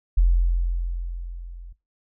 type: tone with level ramp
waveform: sine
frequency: 43.35 Hz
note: F1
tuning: 12 cents flat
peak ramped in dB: -12 to -37 dBFS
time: 0.17-1.73 s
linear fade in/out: 10 ms
effects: noise-tail reverb RT60 0.2 s tail -19 dB re dry